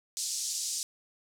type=band-pass noise; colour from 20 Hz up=pink; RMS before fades=-34 dBFS; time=0.17-0.83 s; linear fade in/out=0 ms; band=5000 to 8900 Hz; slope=24 dB/octave; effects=none